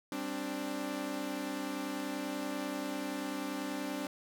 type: chord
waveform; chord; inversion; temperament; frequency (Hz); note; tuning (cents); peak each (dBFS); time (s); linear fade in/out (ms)
sawtooth; G suspended fourth; none; equal with one note detuned; 196 / 263.4 / 293.7; G3 / C4 / D4; 0 / +12 / 0; -40 / -36 / -34; 0.12-4.07; 2
effects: none